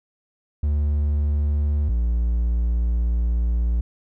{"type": "tone pair in turn", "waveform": "triangle", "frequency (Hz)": [73.4, 58.26], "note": ["D2", "A#1"], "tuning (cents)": [0, 0], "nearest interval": "major third", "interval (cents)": 400, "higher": "first", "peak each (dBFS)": -16, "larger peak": "neither", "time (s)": [[0.63, 1.89], [1.89, 3.81]], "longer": "second", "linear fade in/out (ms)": 5, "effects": []}